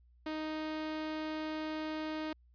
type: tone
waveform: sawtooth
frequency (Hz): 311.1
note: D#4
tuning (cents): 0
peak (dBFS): -32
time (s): 0.26-2.33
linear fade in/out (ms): 5
effects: added 60 Hz sine -61 dBFS peak until 2.54 s + resampled to 11025 Hz